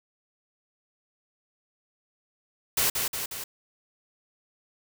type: noise with echo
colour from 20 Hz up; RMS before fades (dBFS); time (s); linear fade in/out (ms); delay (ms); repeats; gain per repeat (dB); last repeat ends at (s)
white; -24; 2.77-2.9; 5; 180; 3; -4; 3.44
effects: none